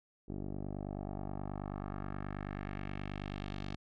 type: tone with low-pass filter sweep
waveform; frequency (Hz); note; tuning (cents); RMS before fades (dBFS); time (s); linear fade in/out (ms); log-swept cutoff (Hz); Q
10% pulse; 49.36; G1; +13; -41; 0.28-3.76; 10; 420 to 4200; 1.7
effects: none